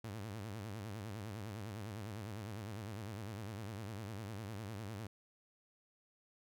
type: tone with vibrato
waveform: sawtooth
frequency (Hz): 105.3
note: G#2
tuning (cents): +24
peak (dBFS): -39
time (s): 0.04-5.07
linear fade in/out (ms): 5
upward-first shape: sine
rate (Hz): 9.9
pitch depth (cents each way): 160
effects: none